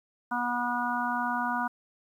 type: harmonic tone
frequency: 243 Hz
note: B3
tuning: 28 cents flat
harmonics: 1 / 3 / 4 / 5 / 6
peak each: -34 / -34 / -31 / -35 / -33 dBFS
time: 0.31-1.68 s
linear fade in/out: 10 ms
effects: 10-bit